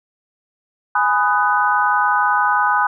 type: chord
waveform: sine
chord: G# minor seventh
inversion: none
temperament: just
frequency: 830.6 / 996.7 / 1245.9 / 1495.1 Hz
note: G#5 / B5 / D#6 / F#6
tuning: 0 / +16 / +2 / +18 cents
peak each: -19 dBFS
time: 0.95-2.87 s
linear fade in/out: 5 ms
effects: none